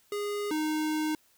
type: tone pair in turn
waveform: square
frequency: 411.6 / 308.9 Hz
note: G#4 / D#4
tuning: -16 / -12 cents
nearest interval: perfect fourth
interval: 496 cents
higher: first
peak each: -31 / -28 dBFS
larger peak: second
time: 0.12-0.51 / 0.51-1.15 s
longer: second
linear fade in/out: 2 ms
effects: white hiss -65 dBFS RMS until 1.37 s